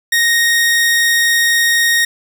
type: tone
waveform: sawtooth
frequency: 1864 Hz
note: A#6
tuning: 1 cent flat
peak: -7 dBFS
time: 0.12-2.05 s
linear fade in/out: 5 ms
effects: none